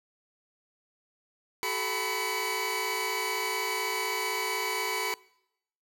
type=tone cluster; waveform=sawtooth; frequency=377.9 / 433.7 / 964 / 1004 / 2260 Hz; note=F#4 / A4 / B5 / B5 / C#7; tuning=+37 / -25 / -42 / +28 / +33 cents; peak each=-34 / -33 / -35 / -30 / -30 dBFS; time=1.63-5.14 s; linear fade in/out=0 ms; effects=noise-tail reverb RT60 0.8 s tail -23 dB re dry